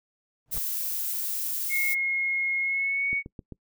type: noise with exponential growth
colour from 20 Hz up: brown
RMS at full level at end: -34 dBFS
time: 0.46-0.58 s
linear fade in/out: 0 ms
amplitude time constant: 26 ms
type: noise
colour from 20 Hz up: violet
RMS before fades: -30 dBFS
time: 0.51-1.95 s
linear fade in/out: 20 ms
type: tone with pitch glide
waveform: sine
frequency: 2157 to 2229 Hz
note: C#7 to C#7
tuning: -48 to +9 cents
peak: -24 dBFS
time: 1.69-3.23 s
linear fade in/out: 50 ms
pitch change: +57 cents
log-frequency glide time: 2.61-3.07 s
type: click train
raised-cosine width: 3 ms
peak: -26 dBFS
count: 4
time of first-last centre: 3.13-3.523 s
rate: 7.64 Hz
effects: noise-tail reverb RT60 0.1 s tail -23 dB re dry